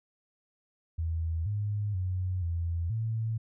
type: tone with pitch steps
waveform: sine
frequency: 81.8 / 103.7 / 92 / 84.6 / 112 Hz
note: E2 / G#2 / F#2 / E2 / A2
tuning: -13 / -2 / -9 / +45 / +31 cents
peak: -28 dBFS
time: 0.98-3.38 s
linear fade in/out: 10 ms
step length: 480 ms
effects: none